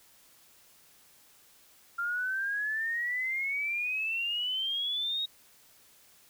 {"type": "exponential sweep", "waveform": "sine", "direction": "up", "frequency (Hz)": [1383, 3800], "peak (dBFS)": -29, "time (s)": [1.98, 5.26], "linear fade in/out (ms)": 10, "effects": ["white hiss -60 dBFS RMS until 6.29 s"]}